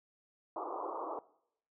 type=band-pass noise; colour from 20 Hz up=white; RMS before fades=-40 dBFS; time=0.56-1.19 s; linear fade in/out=2 ms; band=300 to 1200 Hz; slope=96 dB/octave; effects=noise-tail reverb RT60 0.7 s tail -20 dB re dry